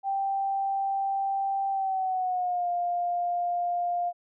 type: tone with pitch glide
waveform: sine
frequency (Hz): 784 to 702.5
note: G5 to F5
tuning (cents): 0 to +10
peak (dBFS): -25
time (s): 0.03-4.13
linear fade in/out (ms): 50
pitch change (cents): -190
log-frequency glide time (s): 1.7-2.69
effects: none